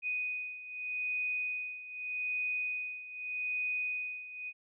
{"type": "beating tone pair", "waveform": "sine", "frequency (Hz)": [2489, 2489.82], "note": ["D#7", "D#7"], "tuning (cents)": [0, 1], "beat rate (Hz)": 0.82, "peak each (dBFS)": [-39, -35], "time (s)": [0.02, 4.53], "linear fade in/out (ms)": 50, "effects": []}